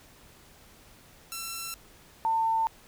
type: tone pair in turn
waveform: 5% pulse / sine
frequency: 1346 / 898.3 Hz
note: E6 / A5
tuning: +36 / +36 cents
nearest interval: perfect fifth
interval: 700 cents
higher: first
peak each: -23 / -23 dBFS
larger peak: neither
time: 1.32-1.74 / 2.25-2.67 s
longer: neither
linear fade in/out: 0 ms
effects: pink hiss -55 dBFS RMS until 2.87 s